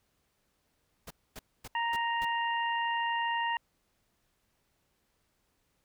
pink noise bursts, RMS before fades -44 dBFS, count 5, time 1.07-2.25 s, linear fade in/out 5 ms, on 36 ms, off 250 ms
harmonic tone, 932.3 Hz, A#5, in tune, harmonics 1 / 2 / 3, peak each -30 / -34 / -38 dBFS, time 1.75-3.57 s, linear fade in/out 2 ms
effects pink hiss -75 dBFS RMS until 5.84 s

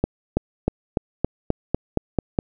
accelerating click train, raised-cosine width 2 ms, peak -5 dBFS, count 10, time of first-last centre 0.04-2.389 s, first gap 330 ms, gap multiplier 0.94, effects none

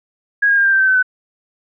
sine tone with pitch steps, 1648 / 1627.2 / 1606.6 / 1586.4 / 1566.3 / 1546.5 / 1527 / 1507.7 Hz, G#6 / G#6 / G6 / G6 / G6 / G6 / G6 / F#6, -14 / -36 / +42 / +20 / -2 / -24 / -46 / +32 cents, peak -10 dBFS, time 0.42-1.028 s, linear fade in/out 10 ms, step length 76 ms, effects none

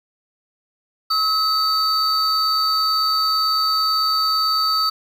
triangle tone pair together, 1282 / 4569 Hz, E6 / D8, -49 / -48 cents, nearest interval octave + minor seventh, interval 2201 cents, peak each -17 dBFS, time 1.1-4.9 s, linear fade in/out 10 ms, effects tanh soft clip ceiling -8 dBFS + 8-bit

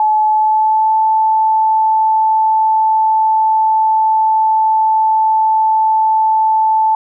sine tone with pitch glide, 860 to 876.6 Hz, A5 to A5, -40 to -7 cents, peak -9 dBFS, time 0-6.95 s, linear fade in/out 2 ms, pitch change +33 cents, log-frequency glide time 0.26-0.96 s, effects none

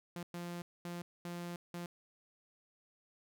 sawtooth tone bursts at uneven times, 173.7 Hz, F3, 9 cents flat, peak -37 dBFS, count 5, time 0.16-0.23 / 0.34-0.62 / 0.85-1.02 / 1.25-1.56 / 1.74-1.86 s, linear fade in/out 2 ms, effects none

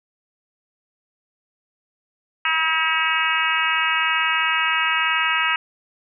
harmonic tone with a mistuned harmonic, 321 Hz, E4, 46 cents flat, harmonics 3 / 4 / 5 / 6 / 7 / 8 / 9, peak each -27 / -24 / -25 / -26 / -26 / -25 / -26 dBFS, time 2.45-5.56 s, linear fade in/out 2 ms, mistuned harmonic 9, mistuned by -25 cents, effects none

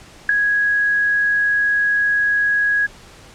sine tone with ADSR envelope, 1661.2 Hz, G#6, in tune, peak -6 dBFS, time 0.29-2.87 s, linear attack 4 ms, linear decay 3 ms, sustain -8 dB, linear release 17 ms, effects pink hiss -43 dBFS RMS until 3.34 s + low-pass 8000 Hz 12 dB/octave

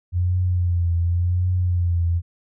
sine tone with vibrato, 88 Hz, F2, 14 cents sharp, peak -17 dBFS, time 0.12-2.22 s, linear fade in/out 50 ms, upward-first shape triangle, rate 0.9 Hz, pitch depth 65 cents each way, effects none

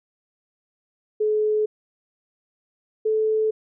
sine tone pair in turn, 427.2 / 435.4 Hz, G#4 / A4, +49 / -18 cents, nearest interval unison, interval 33 cents, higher second, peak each -18 dBFS, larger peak neither, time 1.2-1.66 / 3.05-3.51 s, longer neither, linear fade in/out 10 ms, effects none

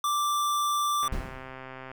square tone, 1174.7 Hz, D6, in tune, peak -25 dBFS, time 0.04-1.08 s, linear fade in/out 2 ms
click train, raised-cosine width 0.5 ms, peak -26 dBFS, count 117, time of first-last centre 1.03-1.915 s, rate 131 Hz
brown noise with exponential decay, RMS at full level -28 dBFS, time 1.12-1.68 s, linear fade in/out 5 ms, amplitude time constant 120 ms
effects none

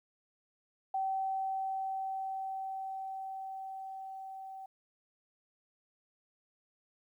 sine tone with level ramp, 769 Hz, G5, 33 cents flat, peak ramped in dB -30 to -43 dBFS, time 0.94-4.66 s, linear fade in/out 5 ms, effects 12-bit

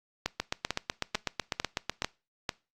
two click trains, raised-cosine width 0.2 ms, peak -11 / -11 dBFS, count 6 / 14, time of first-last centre 0.26-2.492 / 0.4-2.021 s, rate 2.24 / 8.02 Hz, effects noise-tail reverb RT60 0.3 s tail -22 dB re dry + Opus 48 kbps

